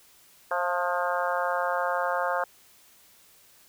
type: harmonic tone with a mistuned harmonic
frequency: 177.6 Hz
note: F3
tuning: 29 cents sharp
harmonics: 3 / 4 / 5 / 6 / 7 / 8 / 9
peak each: -30 / -31 / -32 / -33 / -33 / -34 / -35 dBFS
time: 0.51-2.44 s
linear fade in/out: 2 ms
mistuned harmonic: 4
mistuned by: -29 cents
effects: white hiss -57 dBFS RMS until 3.68 s